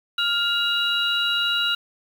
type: tone cluster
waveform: sine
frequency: 1400 / 2837 / 3899 Hz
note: F6 / F7 / B7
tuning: +4 / +27 / -23 cents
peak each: -24 dBFS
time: 0.18-1.75 s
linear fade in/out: 5 ms
effects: 7-bit